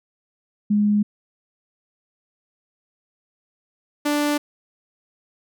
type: tone pair in turn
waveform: sine / sawtooth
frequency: 207.7 / 293.7 Hz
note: G#3 / D4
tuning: 0 / 0 cents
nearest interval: tritone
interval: 600 cents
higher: second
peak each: -15 dBFS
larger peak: neither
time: 0.7-1.03 / 4.05-4.38 s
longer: neither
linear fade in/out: 10 ms
effects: none